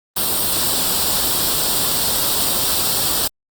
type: noise with comb filter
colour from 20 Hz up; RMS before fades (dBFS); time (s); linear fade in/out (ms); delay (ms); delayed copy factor
white; -18; 0.16-3.28; 10; 0.23; +0.65
effects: Opus 32 kbps